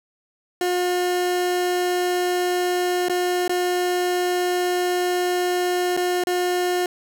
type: tone with dropouts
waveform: 30% pulse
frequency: 358.4 Hz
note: F4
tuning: 45 cents sharp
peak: -17 dBFS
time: 0.61-6.86 s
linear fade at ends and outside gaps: 2 ms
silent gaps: 3.085-3.096 / 3.479-3.494 / 5.967-5.973 / 6.238-6.27 s
effects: none